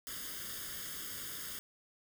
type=noise with comb filter; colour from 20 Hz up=white; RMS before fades=-43 dBFS; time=0.07-1.59 s; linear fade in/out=0 ms; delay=0.6 ms; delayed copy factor=+0.8; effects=none